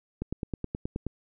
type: click train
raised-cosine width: 3 ms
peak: -18 dBFS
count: 9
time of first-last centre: 0.22-1.067 s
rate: 9.45 Hz
effects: none